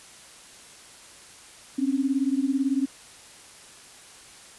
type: beating tone pair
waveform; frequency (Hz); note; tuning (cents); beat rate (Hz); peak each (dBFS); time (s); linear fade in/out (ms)
sine; 263.5 / 281.5; C4 / C#4; +12 / +27; 18; -24 / -25; 1.78-2.86; 10
effects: white hiss -48 dBFS RMS until 4.58 s + resampled to 24000 Hz